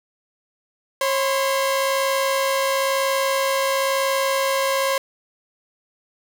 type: tone pair together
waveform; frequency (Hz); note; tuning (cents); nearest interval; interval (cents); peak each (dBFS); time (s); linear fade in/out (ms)
sawtooth; 543 / 1025; C#5 / C6; -36 / -36; major seventh; 1100; -16 / -21; 1.01-4.98; 2
effects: none